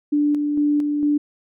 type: tone with tremolo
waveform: sine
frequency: 293.7 Hz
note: D4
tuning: in tune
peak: -15 dBFS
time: 0.12-1.18 s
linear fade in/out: 10 ms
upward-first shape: square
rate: 2.2 Hz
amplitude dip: 35%
effects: none